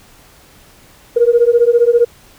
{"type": "beating tone pair", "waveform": "sine", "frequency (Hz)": [467.1, 482.1], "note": ["A#4", "B4"], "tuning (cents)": [3, -42], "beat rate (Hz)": 15, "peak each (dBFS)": -10, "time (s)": [1.16, 2.05], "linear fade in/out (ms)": 10, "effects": ["tanh soft clip ceiling 0 dBFS", "pink hiss -45 dBFS RMS until 2.38 s"]}